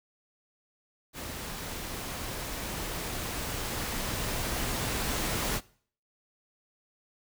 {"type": "noise with level ramp", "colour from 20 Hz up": "pink", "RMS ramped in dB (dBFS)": [-39, -30], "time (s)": [1.13, 5.61], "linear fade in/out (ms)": 50, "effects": ["noise-tail reverb RT60 0.5 s tail -21 dB re dry"]}